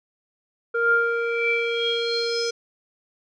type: tone with low-pass filter sweep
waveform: square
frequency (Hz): 466.2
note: A#4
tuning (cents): 0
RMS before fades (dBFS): -23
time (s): 0.74-2.51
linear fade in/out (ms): 10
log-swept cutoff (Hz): 1200 to 5700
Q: 8.6
effects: none